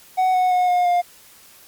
triangle tone with pitch steps, 745 / 735.2 / 725.5 / 715.9 / 706.4 Hz, F#5 / F#5 / F#5 / F5 / F5, +12 / -11 / -34 / +43 / +20 cents, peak -13 dBFS, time 0.17-1.02 s, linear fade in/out 20 ms, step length 170 ms, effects white hiss -48 dBFS RMS until 1.67 s + Opus 48 kbps

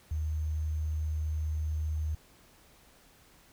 sine tone with sample-and-hold, 77.5 Hz, D#2, 6 cents flat, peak -29 dBFS, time 0.11-2.15 s, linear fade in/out 5 ms, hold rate 6300 Hz, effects pink hiss -60 dBFS RMS until 3.52 s

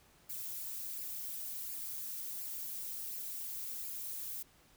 violet noise with flanger, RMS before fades -42 dBFS, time 0.29-4.43 s, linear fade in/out 10 ms, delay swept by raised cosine 0.41 to 5.01 ms, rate 1.4 Hz, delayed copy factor +0.55, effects pink hiss -65 dBFS RMS until 4.76 s

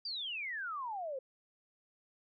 sine exponential sweep, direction down, 4840 to 508 Hz, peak -37 dBFS, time 0.05-1.19 s, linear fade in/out 5 ms, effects none

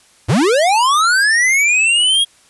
square linear sweep, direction up, 82.41 to 3312 Hz, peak -11 dBFS, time 0.28-2.25 s, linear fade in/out 20 ms, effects white hiss -50 dBFS RMS until 2.49 s + resampled to 24000 Hz

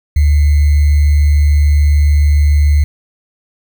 sine tone with sample-and-hold, 73.42 Hz, D2, in tune, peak -6 dBFS, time 0.16-2.84 s, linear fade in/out 5 ms, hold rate 2100 Hz, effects none

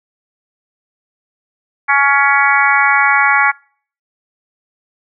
harmonic tone, 280 Hz, C#4, 18 cents sharp, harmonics 3 / 4 / 5 / 6 / 7 / 8, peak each -16 / -16 / -16 / -16 / -16 / -16 dBFS, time 1.88-3.52 s, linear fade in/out 20 ms, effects noise-tail reverb RT60 0.5 s tail -25 dB re dry

